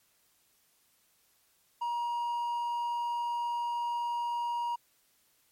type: tone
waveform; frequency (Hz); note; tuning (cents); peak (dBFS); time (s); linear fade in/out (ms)
triangle; 950; A#5; +33; -28; 1.81-4.76; 10
effects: white hiss -69 dBFS RMS until 5.51 s + MP3 64 kbps